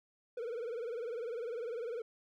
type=tone with vibrato; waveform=triangle; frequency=468.5 Hz; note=A#4; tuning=9 cents sharp; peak=-35 dBFS; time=0.37-2.02 s; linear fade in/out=5 ms; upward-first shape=triangle; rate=20 Hz; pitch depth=140 cents each way; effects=none